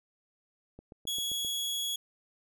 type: click train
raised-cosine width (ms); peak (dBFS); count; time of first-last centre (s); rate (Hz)
2; -34; 6; 0.79-1.448; 7.6
type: tone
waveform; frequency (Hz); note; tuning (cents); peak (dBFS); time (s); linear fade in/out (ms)
sawtooth; 3347; G#7; +13; -28; 1.07-1.96; 5
effects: none